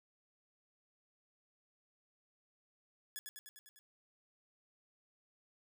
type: tone with echo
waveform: 5% pulse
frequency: 1700 Hz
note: G#6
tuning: 40 cents sharp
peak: -31 dBFS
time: 3.16-3.19 s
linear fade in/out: 0 ms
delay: 100 ms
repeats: 6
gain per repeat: -3 dB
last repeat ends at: 3.79 s
effects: none